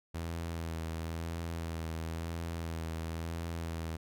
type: tone with vibrato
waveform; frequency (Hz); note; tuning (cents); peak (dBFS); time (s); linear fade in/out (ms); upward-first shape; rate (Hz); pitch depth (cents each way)
sawtooth; 82.41; E2; 0; -32; 0.14-3.97; 10; sine; 0.98; 26
effects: none